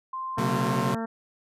sine tone with pitch glide, 1046.5 to 1056.8 Hz, C6 to C6, 0 to +17 cents, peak -30 dBFS, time 0.13-0.94 s, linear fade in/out 5 ms, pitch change +17 cents, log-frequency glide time 0.6-0.68 s
harmonic tone, 226.4 Hz, A3, 50 cents sharp, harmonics 1 / 2 / 3 / 4 / 5 / 6 / 7 / 8, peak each -30 / -36 / -37 / -38 / -44 / -41 / -44 / -48 dBFS, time 0.37-1.06 s, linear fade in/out 10 ms
sawtooth chord, B suspended second, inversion none, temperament equal with one note detuned, 126.21 / 138.59 / 185 Hz, B2 / C#3 / F#3, +38 / 0 / 0 cents, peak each -26 dBFS, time 0.38-0.95 s, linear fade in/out 5 ms
effects resampled to 32000 Hz

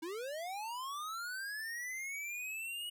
square linear sweep, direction up, 309.7 to 2925 Hz, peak -40 dBFS, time 0.02-2.9 s, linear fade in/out 10 ms, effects none

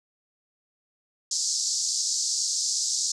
white band-pass noise, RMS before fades -27 dBFS, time 1.31-3.12 s, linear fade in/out 5 ms, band 4500 to 7500 Hz, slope 48 dB/octave, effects none

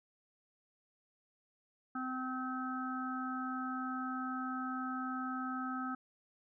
harmonic tone, 257.6 Hz, C4, 27 cents flat, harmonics 1 / 3 / 5 / 6, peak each -39 / -46 / -40 / -47 dBFS, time 1.95-5.95 s, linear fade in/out 5 ms, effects none

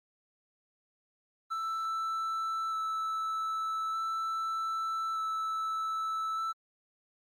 triangle tone with vibrato, 1318.5 Hz, E6, in tune, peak -29 dBFS, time 1.5-6.53 s, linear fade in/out 20 ms, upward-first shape square, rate 0.41 Hz, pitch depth 8 cents each way, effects Opus 32 kbps

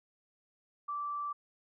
sine tone, 1166 Hz, D6, 13 cents flat, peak -34 dBFS, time 0.88-1.33 s, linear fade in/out 10 ms, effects none

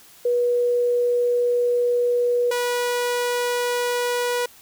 sine / sawtooth tone pair in turn, 485.1 / 487 Hz, B4 / B4, -31 / -24 cents, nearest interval unison, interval 7 cents, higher second, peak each -17 dBFS, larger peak neither, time 0.25-2.51 / 2.51-4.46 s, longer first, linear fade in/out 5 ms, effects white hiss -49 dBFS RMS until 4.61 s

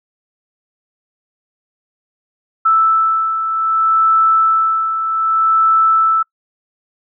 sine beating tone pair, 1318 / 1318.64 Hz, E6 / E6, -1 / 0 cents, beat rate 0.64 Hz, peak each -19 / -11 dBFS, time 2.65-6.23 s, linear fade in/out 10 ms, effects noise-tail reverb RT60 0.1 s tail -25 dB re dry

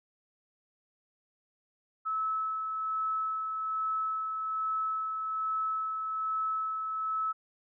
sine tone with tremolo, 1300 Hz, E6, 24 cents flat, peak -28 dBFS, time 2.05-7.33 s, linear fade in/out 20 ms, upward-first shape sine, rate 1.2 Hz, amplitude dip 35%, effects none

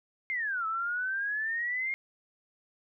sine exponential two-way sweep, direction down then up, 2146 to 1296 to 2146 Hz, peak -29 dBFS, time 0.3-1.94 s, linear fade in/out 0 ms, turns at 0.66 s, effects none

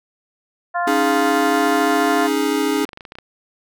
harmonic tone, 349.2 Hz, F4, in tune, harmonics 2 / 3 / 4 / 5, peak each -20 / -24 / -26 / -28 dBFS, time 0.74-2.28 s, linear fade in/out 20 ms
square chord, C# suspended second, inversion none, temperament equal, 277.2 / 311.1 / 415.3 Hz, C#4 / D#4 / G#4, 0 / 0 / 0 cents, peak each -22 dBFS, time 0.87-2.85 s, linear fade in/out 5 ms
clicks, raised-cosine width 0.3 ms, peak -20 dBFS, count 11, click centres 2.769 / 2.805 / 2.853 / 2.891 / 2.932 / 2.974 / 3.008 / 3.052 / 3.121 / 3.154 / 3.186 s
effects none

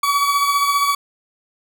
40% pulse beating tone pair, 1135 / 1150 Hz, C#6 / D6, +41 / -37 cents, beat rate 15 Hz, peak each -15 / -22 dBFS, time 0.03-0.95 s, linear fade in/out 5 ms, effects none

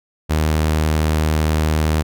sawtooth tone, 77.7 Hz, D#2, 2 cents flat, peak -11 dBFS, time 0.29-2.03 s, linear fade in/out 20 ms, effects none

